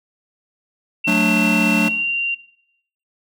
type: tone with pitch glide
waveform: sine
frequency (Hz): 2706 to 2768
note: E7 to F7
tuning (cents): +45 to -16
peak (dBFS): -18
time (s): 1.04-2.35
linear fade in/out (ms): 10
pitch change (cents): +39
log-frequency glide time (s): 1.78-2
type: chord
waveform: square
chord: D major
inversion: first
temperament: just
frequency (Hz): 183.54 / 220.2 / 293.7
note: F#3 / A3 / D4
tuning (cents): -14 / +2 / 0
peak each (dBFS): -21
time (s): 1.07-1.89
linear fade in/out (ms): 10
effects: noise-tail reverb RT60 0.7 s tail -17 dB re dry

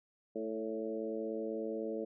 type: harmonic tone with a mistuned harmonic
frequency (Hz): 110.3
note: A2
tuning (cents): +5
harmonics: 2 / 3 / 4 / 5 / 6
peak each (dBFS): -43 / -41 / -39 / -42 / -50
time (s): 0.35-2.05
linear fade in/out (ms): 10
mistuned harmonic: 5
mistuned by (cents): +19
effects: none

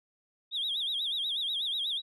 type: tone with vibrato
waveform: sine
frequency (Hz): 3520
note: A7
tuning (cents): 0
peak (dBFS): -28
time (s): 0.51-2.02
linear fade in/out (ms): 50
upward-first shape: sine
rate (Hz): 8.2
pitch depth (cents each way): 170
effects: tanh soft clip ceiling -26 dBFS

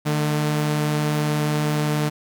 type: tone pair together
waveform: sawtooth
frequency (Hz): 150.3 / 221.3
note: D3 / A3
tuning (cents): +40 / +10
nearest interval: perfect fifth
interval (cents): 670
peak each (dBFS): -16 / -26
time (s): 0.05-2.1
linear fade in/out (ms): 20
effects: none

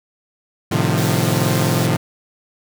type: chord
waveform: sawtooth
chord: F dominant seventh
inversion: first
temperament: equal with one note detuned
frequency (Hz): 110 / 130.81 / 152.01 / 174.61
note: A2 / C3 / Eb3 / F3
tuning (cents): 0 / 0 / -40 / 0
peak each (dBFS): -17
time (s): 0.71-1.97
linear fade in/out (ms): 10
type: high-pass noise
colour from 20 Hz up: pink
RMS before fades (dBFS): -30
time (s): 0.97-1.87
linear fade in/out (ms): 10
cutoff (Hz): 3300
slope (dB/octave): 48
effects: none

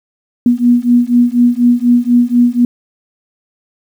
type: beating tone pair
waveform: sine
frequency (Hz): 240 / 244.1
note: B3 / B3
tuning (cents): -49 / -20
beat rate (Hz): 4.1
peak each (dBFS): -10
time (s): 0.46-2.65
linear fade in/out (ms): 2
effects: 7-bit

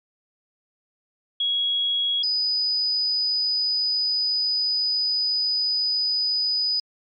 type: tone pair in turn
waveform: sine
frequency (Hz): 3322 / 4977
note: G#7 / D#8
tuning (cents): 0 / 0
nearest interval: perfect fifth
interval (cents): 700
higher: second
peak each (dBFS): -20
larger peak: neither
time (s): 1.4-2.23 / 2.23-6.8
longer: second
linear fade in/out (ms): 5
effects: MP3 48 kbps

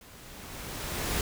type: noise with level ramp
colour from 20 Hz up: pink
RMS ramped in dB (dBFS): -52 to -29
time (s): 0.01-1.21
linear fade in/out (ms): 2
effects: none

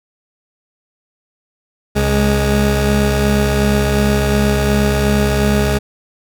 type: tone pair together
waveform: 20% pulse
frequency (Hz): 68.35 / 207.8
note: C#2 / G#3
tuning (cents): -24 / +1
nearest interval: octave + perfect fifth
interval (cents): 1925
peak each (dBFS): -10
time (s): 1.95-5.79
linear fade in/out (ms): 20
effects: none

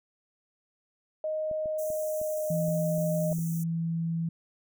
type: tone with pitch glide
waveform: sine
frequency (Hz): 622.3 to 615.2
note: D#5 to D#5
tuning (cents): 0 to -20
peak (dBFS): -28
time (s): 1.24-3.33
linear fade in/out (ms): 2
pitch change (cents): -20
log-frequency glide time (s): 1.59-2.54
type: clicks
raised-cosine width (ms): 3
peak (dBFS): -33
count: 8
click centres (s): 1.513 / 1.658 / 1.903 / 2.215 / 2.683 / 2.982 / 3.317 / 3.386
type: high-pass noise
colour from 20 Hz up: white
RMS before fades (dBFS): -43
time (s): 1.78-3.64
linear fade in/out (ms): 10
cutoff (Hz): 5800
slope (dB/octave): 96
type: tone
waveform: sine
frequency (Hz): 165.6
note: E3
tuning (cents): +8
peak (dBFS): -27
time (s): 2.5-4.29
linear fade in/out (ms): 5
effects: none

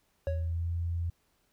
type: tone with pitch glide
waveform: sine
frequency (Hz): 82.41 to 85.02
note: E2 to F2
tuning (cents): 0 to -46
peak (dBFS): -29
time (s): 0.27-1.1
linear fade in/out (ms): 5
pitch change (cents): +54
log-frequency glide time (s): 0.37-0.7
type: tone with exponential decay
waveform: triangle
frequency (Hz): 554.4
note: C#5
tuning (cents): 0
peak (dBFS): -27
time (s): 0.27-0.54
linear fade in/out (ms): 0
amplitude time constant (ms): 58
effects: pink hiss -72 dBFS RMS until 1.52 s

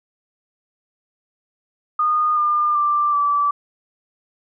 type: tone with pitch steps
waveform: sine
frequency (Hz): 1226 / 1202.9 / 1180.1 / 1157.9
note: D#6 / D6 / D6 / D6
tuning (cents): -26 / +41 / +8 / -25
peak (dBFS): -15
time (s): 1.99-3.51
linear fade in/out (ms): 5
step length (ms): 380
effects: none

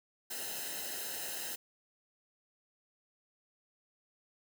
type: noise with comb filter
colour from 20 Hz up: white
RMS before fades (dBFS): -40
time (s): 0.3-1.56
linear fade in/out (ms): 10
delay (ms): 0.87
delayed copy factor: -0.85
effects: none

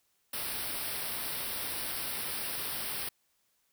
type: band-stop noise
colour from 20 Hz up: white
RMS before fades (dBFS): -36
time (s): 0.33-3.09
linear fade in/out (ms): 5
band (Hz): 5500 to 8500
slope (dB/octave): 96
effects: white hiss -74 dBFS RMS until 3.72 s

